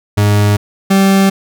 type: tone pair in turn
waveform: 40% pulse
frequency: 103.3 / 194.39 Hz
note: G#2 / G3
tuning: -9 / -14 cents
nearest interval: major seventh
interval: 1095 cents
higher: second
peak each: -7 / -6 dBFS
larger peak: second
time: 0.17-0.57 / 0.9-1.3 s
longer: neither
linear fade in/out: 10 ms
effects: none